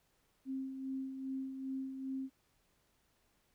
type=tone with tremolo; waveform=sine; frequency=265.8 Hz; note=C4; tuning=27 cents sharp; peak=-36 dBFS; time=0.45-2.3 s; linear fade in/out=50 ms; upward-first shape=sine; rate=2.5 Hz; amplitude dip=50%; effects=pink hiss -75 dBFS RMS until 3.54 s